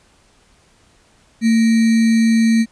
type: tone with sample-and-hold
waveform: sine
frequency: 225.9 Hz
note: A3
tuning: 46 cents sharp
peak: -10 dBFS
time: 1.41-2.66 s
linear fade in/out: 50 ms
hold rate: 2100 Hz
effects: pink hiss -54 dBFS RMS until 2.71 s + resampled to 22050 Hz